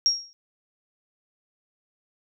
sine tone with exponential decay, 5588 Hz, F8, in tune, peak -14 dBFS, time 0.06-0.33 s, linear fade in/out 0 ms, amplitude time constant 57 ms, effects none

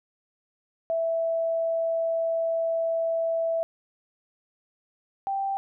sine tone pair in turn, 659.3 / 784 Hz, E5 / G5, 0 / 0 cents, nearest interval minor third, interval 300 cents, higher second, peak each -23 / -25 dBFS, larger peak first, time 0.9-3.63 / 5.27-5.57 s, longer first, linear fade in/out 0 ms, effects none

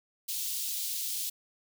white high-pass noise, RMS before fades -34 dBFS, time 0.28-1.3 s, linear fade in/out 10 ms, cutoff 3200 Hz, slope 24 dB/octave, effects none

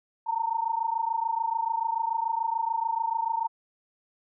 sine tone pair together, 900 / 926.9 Hz, A5 / A#5, +39 / -10 cents, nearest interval minor second, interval 51 cents, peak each -28 dBFS, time 0.26-3.48 s, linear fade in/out 20 ms, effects none

